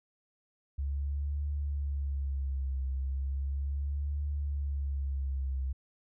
sine tone with vibrato, 69.3 Hz, C#2, in tune, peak -30 dBFS, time 0.78-5.73 s, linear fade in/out 10 ms, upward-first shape triangle, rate 0.36 Hz, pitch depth 84 cents each way, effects none

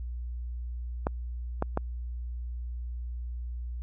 clicks, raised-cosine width 1 ms, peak -13 dBFS, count 3, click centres 1.069 / 1.624 / 1.774 s, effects added 60 Hz sine -33 dBFS peak until 3.82 s

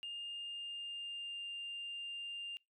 sine tone with pitch glide, 2818 to 2799 Hz, F7 to F7, +15 to +3 cents, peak -40 dBFS, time 0.03-2.57 s, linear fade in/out 0 ms, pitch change -12 cents, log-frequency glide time 0.3-1.49 s, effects noise-tail reverb RT60 0.2 s tail -26 dB re dry + tanh soft clip ceiling -38 dBFS

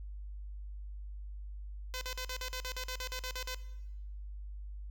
5% pulse tone bursts, 509 Hz, C5, 48 cents flat, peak -26 dBFS, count 14, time 1.94-3.545 s, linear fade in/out 0 ms, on 71 ms, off 47 ms, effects noise-tail reverb RT60 1.0 s tail -17 dB re dry + added 50 Hz sine -41 dBFS peak until 4.9 s

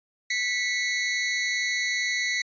sawtooth tone pair together, 1975.5 / 2186 Hz, B6 / C#7, 0 / -25 cents, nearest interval major second, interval 175 cents, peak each -22 / -26 dBFS, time 0.3-2.42 s, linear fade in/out 5 ms, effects resampled to 16000 Hz

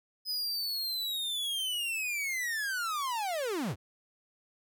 45% pulse linear sweep, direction down, 5060 to 70.1 Hz, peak -31 dBFS, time 0.25-3.76 s, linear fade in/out 50 ms, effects none

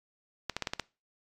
clicks, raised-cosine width 0.2 ms, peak -14 dBFS, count 6, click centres 0.497 / 0.566 / 0.623 / 0.672 / 0.735 / 0.797 s, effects noise-tail reverb RT60 0.3 s tail -23 dB re dry + AAC 64 kbps

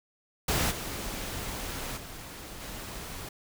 pink noise with level steps, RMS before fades -27 / -36 / -43 / -40 dBFS, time 0.48-3.29 s, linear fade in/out 5 ms, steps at 0.7 / 1.96 / 2.6 s, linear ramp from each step 20 ms, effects none

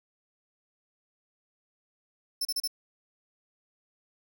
sawtooth tone bursts, 5300 Hz, E8, 9 cents sharp, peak -25 dBFS, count 4, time 2.41-2.676 s, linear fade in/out 5 ms, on 41 ms, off 34 ms, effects none

